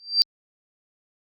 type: tone with exponential growth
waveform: sine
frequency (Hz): 4699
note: D8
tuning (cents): 0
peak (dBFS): -10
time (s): 0-0.22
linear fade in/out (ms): 0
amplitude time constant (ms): 46
effects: Opus 48 kbps